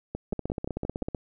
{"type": "two click trains", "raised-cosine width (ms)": 2, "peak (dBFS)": [-18, -17], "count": [6, 14], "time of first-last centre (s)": [[0.15, 1.026], [0.33, 1.148]], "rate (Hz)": [5.71, 15.9], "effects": []}